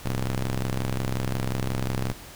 sawtooth ring-modulated tone, 65.6 Hz, C2, 5 cents sharp, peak -18 dBFS, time 0.05-2.13 s, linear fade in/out 5 ms, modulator 52.8 Hz, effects pink hiss -44 dBFS RMS until 2.35 s

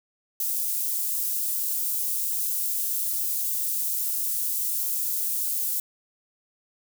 white high-pass noise, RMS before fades -27 dBFS, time 0.4-5.8 s, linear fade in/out 2 ms, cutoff 10000 Hz, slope 12 dB/octave, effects none

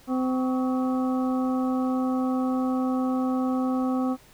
harmonic tone with a mistuned harmonic, 257.4 Hz, C4, 28 cents flat, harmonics 1 / 2 / 3 / 4 / 5, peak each -23 / -33 / -34 / -37 / -39 dBFS, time 0.07-4.17 s, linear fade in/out 50 ms, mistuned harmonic 4, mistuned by +140 cents, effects pink hiss -54 dBFS RMS until 4.33 s

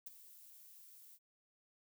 violet noise with ADSR envelope, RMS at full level -45 dBFS, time 0.06-1.19 s, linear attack 8 ms, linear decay 21 ms, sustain -14 dB, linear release 53 ms, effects none

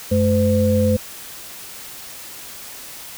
sine tone cluster, 94.2 / 214.2 / 510 Hz, F#2 / A3 / C5, +32 / -46 / -44 cents, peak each -18 dBFS, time 0.11-0.97 s, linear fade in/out 10 ms, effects white hiss -36 dBFS RMS until 3.17 s

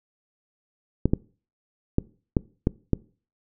clicks, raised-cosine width 3 ms, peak -6 dBFS, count 6, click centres 1.056 / 1.135 / 1.984 / 2.368 / 2.671 / 2.933 s, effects noise-tail reverb RT60 0.4 s tail -23 dB re dry

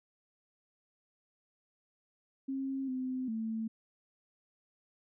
sine tone with pitch steps, 268.9 / 257.3 / 222.7 Hz, C4 / C4 / A3, +47 / -29 / +21 cents, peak -33 dBFS, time 2.48-3.68 s, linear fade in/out 10 ms, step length 400 ms, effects none

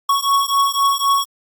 square beating tone pair, 1108.7 / 1112.6 Hz, C#6 / C#6, 0 / +6 cents, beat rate 3.9 Hz, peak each -18 dBFS, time 0.09-1.25 s, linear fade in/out 5 ms, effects Opus 48 kbps

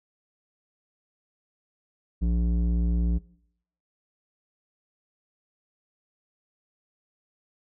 square tone with low-pass filter, 58.27 Hz, A#1, in tune, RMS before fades -24 dBFS, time 2.21-3.19 s, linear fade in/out 20 ms, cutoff 220 Hz, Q 1.4, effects noise-tail reverb RT60 0.7 s tail -22 dB re dry

